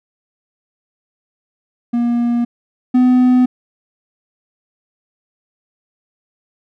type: tone pair in turn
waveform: triangle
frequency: 238 / 251.4 Hz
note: A#3 / B3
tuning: +36 / +31 cents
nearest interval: minor second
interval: 95 cents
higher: second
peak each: -11 / -6 dBFS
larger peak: second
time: 1.93-2.45 / 2.94-3.46 s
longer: neither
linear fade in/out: 10 ms
effects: none